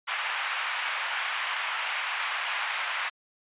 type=band-pass noise; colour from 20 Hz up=white; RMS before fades=-31 dBFS; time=0.07-3.1 s; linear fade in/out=20 ms; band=850 to 2800 Hz; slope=24 dB/octave; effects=resampled to 8000 Hz